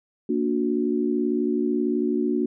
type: chord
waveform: sine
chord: Bb augmented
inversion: none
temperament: just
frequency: 233.1 / 291.4 / 364.2 Hz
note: Bb3 / D4 / F#4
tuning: 0 / -13 / -27 cents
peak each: -25 dBFS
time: 0.29-2.46 s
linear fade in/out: 5 ms
effects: none